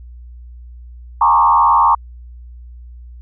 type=tone with frequency modulation; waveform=sine; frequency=1008 Hz; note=B5; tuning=35 cents sharp; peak=-8 dBFS; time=1.21-1.95 s; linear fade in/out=5 ms; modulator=81.3 Hz; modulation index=1.9; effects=added 60 Hz sine -33 dBFS peak until 3.21 s